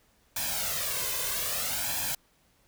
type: noise with flanger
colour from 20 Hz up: white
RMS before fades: -31 dBFS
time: 0.36-2.15 s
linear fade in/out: 5 ms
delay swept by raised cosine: 1.2 to 1.97 ms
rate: 0.62 Hz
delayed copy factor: +0.75
effects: pink hiss -66 dBFS RMS until 2.67 s